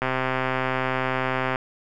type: click train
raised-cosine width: 0.5 ms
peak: -9 dBFS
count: 201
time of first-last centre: 0.02-1.558 s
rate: 130 Hz
effects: none